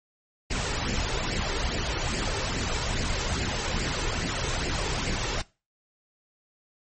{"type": "noise with flanger", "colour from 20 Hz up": "pink", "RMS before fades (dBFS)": -28, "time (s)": [0.5, 5.42], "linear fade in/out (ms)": 10, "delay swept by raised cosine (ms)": [0.4, 2.3], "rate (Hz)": 2.4, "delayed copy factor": 0.5, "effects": ["noise-tail reverb RT60 0.3 s tail -21 dB re dry", "MP3 32 kbps"]}